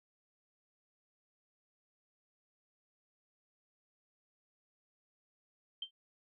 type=tone with exponential decay; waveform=sine; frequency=3136 Hz; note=G7; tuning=in tune; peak=-34 dBFS; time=5.82-5.91 s; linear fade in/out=5 ms; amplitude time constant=18 ms; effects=none